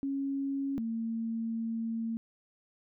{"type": "tone pair in turn", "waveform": "sine", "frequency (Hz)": [275.2, 227], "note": ["C#4", "A#3"], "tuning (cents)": [-12, -46], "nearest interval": "minor third", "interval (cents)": 334, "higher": "first", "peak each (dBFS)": [-30, -31], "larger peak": "first", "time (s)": [[0.03, 0.78], [0.78, 2.17]], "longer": "second", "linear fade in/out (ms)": 0, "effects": []}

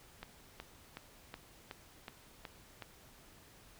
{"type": "click train", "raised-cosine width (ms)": 0.3, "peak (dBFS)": -28, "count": 8, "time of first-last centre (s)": [0.23, 2.823], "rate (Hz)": 2.7, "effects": ["pink hiss -60 dBFS RMS until 3.79 s"]}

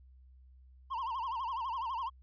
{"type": "tone with vibrato", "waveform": "triangle", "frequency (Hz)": 987.8, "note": "B5", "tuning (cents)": 0, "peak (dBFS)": -32, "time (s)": [0.9, 2.1], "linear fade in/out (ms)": 20, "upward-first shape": "sine", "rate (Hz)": 12, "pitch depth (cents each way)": 170, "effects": ["added 64 Hz sine -55 dBFS peak until 2.22 s", "resampled to 11025 Hz"]}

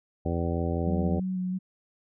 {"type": "harmonic tone", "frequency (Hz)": 84.7, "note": "E2", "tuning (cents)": 48, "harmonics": [1, 2, 3, 4, 5, 6, 7, 9], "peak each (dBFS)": [-29, -32, -34, -35, -36, -37, -37, -39], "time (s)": [0.25, 1.2], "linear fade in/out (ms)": 10}
{"type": "tone with vibrato", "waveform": "sine", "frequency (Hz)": 185, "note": "F#3", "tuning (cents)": 0, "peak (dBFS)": -27, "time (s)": [0.86, 1.59], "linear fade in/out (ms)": 20, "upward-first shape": "square", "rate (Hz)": 3, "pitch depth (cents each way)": 15}
{"effects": []}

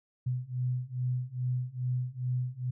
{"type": "beating tone pair", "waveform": "sine", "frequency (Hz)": [124.5, 126.9], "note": ["B2", "B2"], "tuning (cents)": [14, 47], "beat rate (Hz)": 2.4, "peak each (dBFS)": [-33, -32], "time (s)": [0.26, 2.71], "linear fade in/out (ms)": 10, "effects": []}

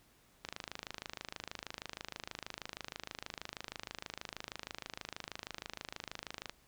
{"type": "click train", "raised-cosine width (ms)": 0.2, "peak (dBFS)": -23, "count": 160, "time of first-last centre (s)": [0.45, 6.496], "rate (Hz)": 26.3, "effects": ["pink hiss -67 dBFS RMS until 6.67 s"]}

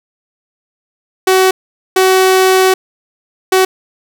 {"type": "tone bursts at uneven times", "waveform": "sawtooth", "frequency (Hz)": 376.3, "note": "F#4", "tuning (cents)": 29, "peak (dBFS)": -3, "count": 3, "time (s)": [[1.27, 1.51], [1.96, 2.74], [3.52, 3.65]], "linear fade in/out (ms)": 5, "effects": []}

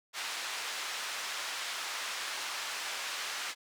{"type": "band-pass noise", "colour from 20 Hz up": "pink", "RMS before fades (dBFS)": -38, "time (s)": [0.13, 3.55], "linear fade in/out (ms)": 50, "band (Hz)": [1200, 6800], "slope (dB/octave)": 12, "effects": []}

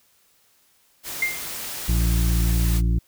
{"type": "noise", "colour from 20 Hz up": "white", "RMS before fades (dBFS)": -32, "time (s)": [1.03, 2.82], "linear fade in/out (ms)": 50}
{"type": "tone with exponential decay", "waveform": "sine", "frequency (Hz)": 2100, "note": "C7", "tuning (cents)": 6, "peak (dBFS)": -16, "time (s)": [1.22, 1.48], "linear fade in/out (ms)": 5, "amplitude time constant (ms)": 56}
{"type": "harmonic tone", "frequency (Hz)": 57.2, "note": "A#1", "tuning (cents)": -32, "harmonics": [1, 2, 3, 5, 6], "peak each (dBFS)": [-18, -26, -27, -37, -39], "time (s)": [1.88, 2.99], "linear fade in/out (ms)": 10}
{"effects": ["white hiss -61 dBFS RMS until 3.07 s"]}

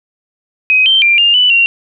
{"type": "tone with pitch steps", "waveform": "sine", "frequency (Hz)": [2523, 3126, 2378, 2810, 2981, 2754], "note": ["D#7", "G7", "D7", "F7", "F#7", "F7"], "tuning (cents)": [23, -6, 21, 10, 12, -25], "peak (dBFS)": -6, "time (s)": [0.7, 1.66], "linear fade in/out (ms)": 0, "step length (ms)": 160, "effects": []}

